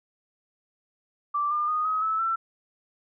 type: tone with pitch steps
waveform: sine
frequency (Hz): 1170 / 1202.2 / 1235.3 / 1269.3 / 1304.2 / 1340.1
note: D6 / D6 / D#6 / D#6 / E6 / E6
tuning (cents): -7 / +40 / -13 / +34 / -19 / +28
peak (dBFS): -23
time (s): 1.34-2.36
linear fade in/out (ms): 10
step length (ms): 170
effects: none